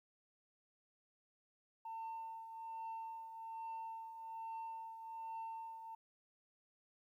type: tone with tremolo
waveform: sine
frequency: 901 Hz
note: A5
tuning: 41 cents sharp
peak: -40 dBFS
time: 1.85-5.95 s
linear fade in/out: 5 ms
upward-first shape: triangle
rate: 1.2 Hz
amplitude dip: 65%
effects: tanh soft clip ceiling -41 dBFS + 13-bit